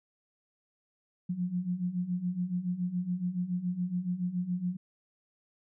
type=beating tone pair; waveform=sine; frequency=174.61 / 181.71 Hz; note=F3 / F#3; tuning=0 / -31 cents; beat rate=7.1 Hz; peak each=-35 / -31 dBFS; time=1.29-4.77 s; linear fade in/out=10 ms; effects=none